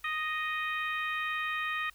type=harmonic tone; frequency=622 Hz; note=D#5; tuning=1 cent flat; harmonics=2 / 3 / 4 / 5 / 6; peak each=-35 / -34 / -37 / -45 / -47 dBFS; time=0.04-1.9 s; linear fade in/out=5 ms; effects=added 50 Hz sine -62 dBFS peak until 1.94 s + white hiss -62 dBFS RMS until 1.94 s